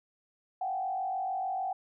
sine tone with frequency modulation, 757 Hz, F#5, 39 cents sharp, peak -30 dBFS, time 0.61-1.73 s, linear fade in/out 5 ms, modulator 46.7 Hz, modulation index 0.82, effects none

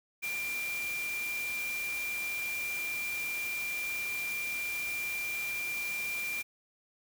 sine tone in noise, 2380 Hz, D7, 22 cents sharp, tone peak -33 dBFS, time 0.22-6.43 s, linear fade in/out 20 ms, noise white, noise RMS -42 dBFS, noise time 0.22-6.43 s, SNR +6 dB, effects none

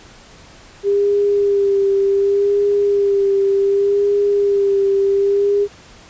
sine tone with vibrato, 400 Hz, G4, 35 cents sharp, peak -12 dBFS, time 0.83-5.68 s, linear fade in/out 50 ms, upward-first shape sine, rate 0.67 Hz, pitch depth 27 cents each way, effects pink hiss -43 dBFS RMS until 6.09 s + resampled to 16000 Hz

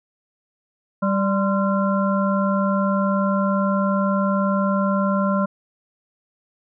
harmonic tone with a mistuned harmonic, 195.8 Hz, G3, 2 cents flat, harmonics 1 / 3 / 5 / 7, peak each -19 / -24 / -26 / -27 dBFS, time 1.02-5.46 s, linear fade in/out 10 ms, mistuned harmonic 5, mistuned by +100 cents, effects none

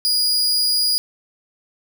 40% pulse tone with amplitude modulation, 4892 Hz, D#8, 30 cents flat, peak -13 dBFS, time 0.05-0.98 s, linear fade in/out 0 ms, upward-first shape sine, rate 255 Hz, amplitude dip 35%, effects none

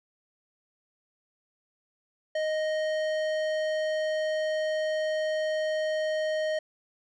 sine tone with tanh clipping, 622 Hz, D#5, 1 cent flat, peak -28 dBFS, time 2.35-6.59 s, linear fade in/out 5 ms, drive 15 dB, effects none

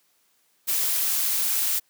blue noise, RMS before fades -24 dBFS, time 0.67-1.8 s, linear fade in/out 20 ms, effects white hiss -66 dBFS RMS until 1.89 s + high-pass 150 Hz 12 dB/octave

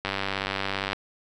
click train, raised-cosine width 0.3 ms, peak -11 dBFS, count 87, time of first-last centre 0.05-0.931 s, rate 97.6 Hz, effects none

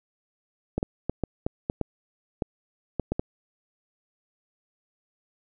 clicks, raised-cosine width 2 ms, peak -12 dBFS, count 11, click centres 0.78 / 0.829 / 1.096 / 1.237 / 1.465 / 1.699 / 1.813 / 2.422 / 2.997 / 3.12 / 3.195 s, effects none

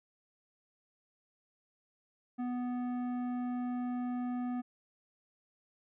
sine tone with tanh clipping, 246.9 Hz, B3, in tune, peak -35 dBFS, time 2.38-4.62 s, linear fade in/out 20 ms, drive 12 dB, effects none

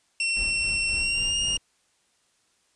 sawtooth tone with pitch glide, 2715 to 2834 Hz, F7 to F7, -50 to +25 cents, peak -20 dBFS, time 0.2-1.57 s, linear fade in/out 2 ms, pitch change +75 cents, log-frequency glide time 0.95-1.39 s
brown noise with tremolo, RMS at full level -35 dBFS, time 0.36-1.58 s, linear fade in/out 5 ms, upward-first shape sine, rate 3.7 Hz, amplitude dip 55%
effects white hiss -67 dBFS RMS until 2.75 s + resampled to 22050 Hz

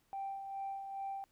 sine tone with tremolo, 784 Hz, G5, in tune, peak -36 dBFS, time 0.13-1.24 s, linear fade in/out 0 ms, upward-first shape sine, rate 2.4 Hz, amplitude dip 50%, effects tanh soft clip ceiling -34 dBFS + pink hiss -74 dBFS RMS until 1.31 s

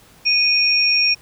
sine tone pair together, 2473 / 5552 Hz, D#7 / F8, -11 / -11 cents, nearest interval octave + major second, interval 1400 cents, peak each -16 dBFS, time 0.25-1.15 s, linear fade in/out 20 ms, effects pink hiss -49 dBFS RMS until 1.21 s

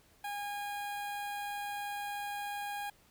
sawtooth tone with notch filter, 817 Hz, G#5, 29 cents flat, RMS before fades -39 dBFS, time 0.24-2.9 s, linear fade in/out 5 ms, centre 5700 Hz, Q 1.3, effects pink hiss -65 dBFS RMS until 3.1 s

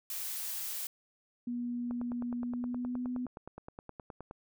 blue noise, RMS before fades -38 dBFS, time 0.1-0.87 s, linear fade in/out 2 ms
sine tone with pitch glide, 241.6 to 249.1 Hz, B3 to B3, -38 to +15 cents, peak -33 dBFS, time 1.47-3.26 s, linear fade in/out 5 ms, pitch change +53 cents, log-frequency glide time 2.38-3.08 s
click train, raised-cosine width 1 ms, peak -30 dBFS, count 24, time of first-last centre 1.91-4.311 s, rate 9.58 Hz
effects none

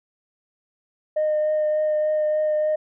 sine tone with vibrato, 612 Hz, D#5, 29 cents flat, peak -17 dBFS, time 1.16-2.76 s, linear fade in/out 10 ms, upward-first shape triangle, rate 3.4 Hz, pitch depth 13 cents each way, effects tanh soft clip ceiling -16 dBFS

